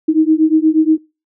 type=beating tone pair; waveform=sine; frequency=311.1 / 319.5 Hz; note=D#4 / D#4; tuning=0 / +46 cents; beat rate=8.4 Hz; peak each=-12 dBFS; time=0.08-0.98 s; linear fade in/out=10 ms; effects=noise-tail reverb RT60 0.3 s tail -23 dB re dry